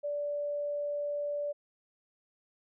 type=tone; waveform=sine; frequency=582 Hz; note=D5; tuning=16 cents flat; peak=-31 dBFS; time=0.03-1.53 s; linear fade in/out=20 ms; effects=none